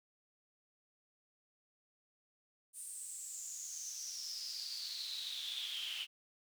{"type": "noise with high-pass filter sweep", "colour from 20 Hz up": "brown", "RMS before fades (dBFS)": -44, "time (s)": [2.73, 6.07], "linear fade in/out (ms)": 50, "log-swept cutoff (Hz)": [9100, 2900], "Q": 9.1, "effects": []}